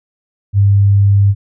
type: tone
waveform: sine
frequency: 100 Hz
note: G2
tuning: 35 cents sharp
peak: -6 dBFS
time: 0.53-1.35 s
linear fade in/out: 50 ms
effects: none